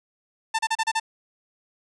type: tone bursts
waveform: sawtooth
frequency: 892 Hz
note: A5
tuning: 23 cents sharp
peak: -17 dBFS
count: 6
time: 0.54-0.999 s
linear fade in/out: 10 ms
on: 49 ms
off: 33 ms
effects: resampled to 22050 Hz + 9-bit